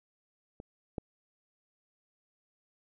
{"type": "clicks", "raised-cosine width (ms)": 2, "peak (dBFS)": [-30, -21], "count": 2, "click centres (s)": [0.601, 0.982], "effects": []}